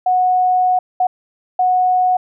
sine tone bursts at uneven times, 734 Hz, F#5, 14 cents flat, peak -11 dBFS, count 3, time 0.06-0.79 / 1-1.07 / 1.59-2.17 s, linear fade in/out 5 ms, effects none

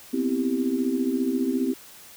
sine chord, C major seventh, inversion third, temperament equal, 246.9 / 261.6 / 329.6 / 392 Hz, B3 / C4 / E4 / G4, 0 / 0 / 0 / 0 cents, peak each -29 / -24 / -30 / -30 dBFS, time 0.13-1.74 s, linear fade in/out 10 ms, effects white hiss -47 dBFS RMS until 2.16 s

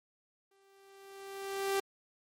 sawtooth tone with exponential growth, 392 Hz, G4, in tune, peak -24 dBFS, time 0.51-1.8 s, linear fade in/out 5 ms, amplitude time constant 280 ms, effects MP3 64 kbps

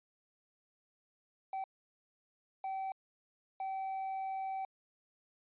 triangle tone bursts at uneven times, 769 Hz, G5, 33 cents flat, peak -34 dBFS, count 3, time 1.53-1.64 / 2.64-2.92 / 3.6-4.65 s, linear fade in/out 2 ms, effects resampled to 8000 Hz

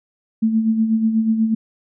sine tone with tremolo, 222.1 Hz, A3, 16 cents sharp, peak -12 dBFS, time 0.42-1.55 s, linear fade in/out 10 ms, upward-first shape sine, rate 8.2 Hz, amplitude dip 55%, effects none

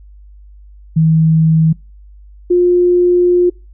sine tone pair in turn, 160 / 355 Hz, D#3 / F4, +49 / +28 cents, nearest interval octave + major second, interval 1379 cents, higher second, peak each -7 dBFS, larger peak neither, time 0.96-1.73 / 2.5-3.5 s, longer second, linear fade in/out 10 ms, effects noise-tail reverb RT60 0.3 s tail -26 dB re dry + added 50 Hz sine -36 dBFS peak until 3.73 s

